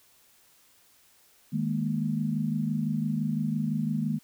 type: chord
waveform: sine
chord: D# suspended fourth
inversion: none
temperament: just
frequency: 155.56 / 207.4 / 233.3 Hz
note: D#3 / G#3 / A#3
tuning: 0 / -2 / +2 cents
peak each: -30 dBFS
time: 1.52-4.19 s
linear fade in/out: 20 ms
effects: white hiss -61 dBFS RMS until 4.23 s